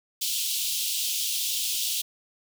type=high-pass noise; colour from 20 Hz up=pink; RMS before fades=-28 dBFS; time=0.21-2.02 s; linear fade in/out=10 ms; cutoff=2900 Hz; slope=48 dB/octave; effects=none